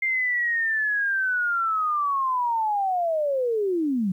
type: linear sweep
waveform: sine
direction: down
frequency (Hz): 2109 to 176.3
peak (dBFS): -21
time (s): 0.02-4.12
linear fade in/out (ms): 5
effects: 10-bit